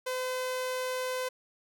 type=tone; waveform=sawtooth; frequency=510 Hz; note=C5; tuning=44 cents flat; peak=-27 dBFS; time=0.06-1.29 s; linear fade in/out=10 ms; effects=none